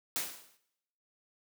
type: noise with exponential decay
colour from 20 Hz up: white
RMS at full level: -31 dBFS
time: 0.16-0.57 s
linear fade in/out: 0 ms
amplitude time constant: 87 ms
effects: noise-tail reverb RT60 0.8 s tail -17 dB re dry + high-pass 150 Hz 12 dB/octave